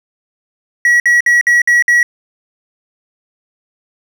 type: tone bursts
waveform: triangle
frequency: 1922 Hz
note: B6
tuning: 48 cents flat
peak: -5 dBFS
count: 6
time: 0.85-2.03 s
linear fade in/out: 2 ms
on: 150 ms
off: 56 ms
effects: none